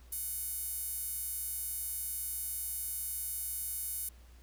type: tone with high-pass filter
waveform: sawtooth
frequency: 740 Hz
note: F#5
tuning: in tune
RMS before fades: -38 dBFS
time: 0.12-4.09 s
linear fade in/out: 5 ms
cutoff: 11000 Hz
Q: 1.9
effects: added 60 Hz sine -53 dBFS peak until 4.42 s + pink hiss -64 dBFS RMS until 4.42 s